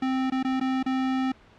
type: tone with dropouts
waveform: square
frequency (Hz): 261.6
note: C4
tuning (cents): 0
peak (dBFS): -24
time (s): 0.02-1.32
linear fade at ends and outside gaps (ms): 5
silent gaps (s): 0.301-0.32 / 0.429-0.447 / 0.599-0.61 / 0.829-0.861
effects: pink hiss -54 dBFS RMS until 1.58 s + low-pass 3000 Hz 12 dB/octave